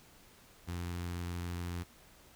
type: tone with notch filter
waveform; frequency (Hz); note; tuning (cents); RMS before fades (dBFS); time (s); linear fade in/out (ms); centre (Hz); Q
sawtooth; 87.31; F2; 0; -39; 0.67-1.84; 20; 580; 1.5
effects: pink hiss -60 dBFS RMS until 2.35 s